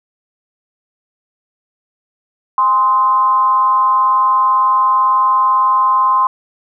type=tone with frequency modulation; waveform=sine; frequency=1041 Hz; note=C6; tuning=9 cents flat; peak=-9 dBFS; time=2.58-6.27 s; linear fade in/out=2 ms; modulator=220 Hz; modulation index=0.43; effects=none